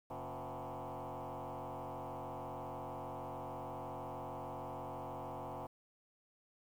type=tone with frequency modulation; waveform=sine; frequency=103.83 Hz; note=G#2; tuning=in tune; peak=-40 dBFS; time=0.1-5.67 s; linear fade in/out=10 ms; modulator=127 Hz; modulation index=7.5; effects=tanh soft clip ceiling -39 dBFS + 11-bit